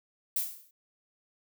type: noise with exponential decay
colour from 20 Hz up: violet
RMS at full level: -26 dBFS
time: 0.36-0.71 s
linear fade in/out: 5 ms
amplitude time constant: 75 ms
effects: none